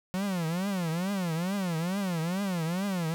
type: tone with vibrato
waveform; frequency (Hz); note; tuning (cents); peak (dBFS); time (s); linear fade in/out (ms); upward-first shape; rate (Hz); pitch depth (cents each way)
45% pulse; 179.7; F3; +50; -28; 0.14-3.14; 0; triangle; 2.3; 240
effects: none